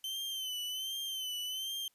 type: tone with vibrato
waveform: 40% pulse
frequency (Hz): 3073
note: G7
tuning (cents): -35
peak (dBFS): -35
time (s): 0.04-1.88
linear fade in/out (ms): 2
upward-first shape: sine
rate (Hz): 1.3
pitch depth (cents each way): 63
effects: white hiss -73 dBFS RMS until 1.94 s + resampled to 32000 Hz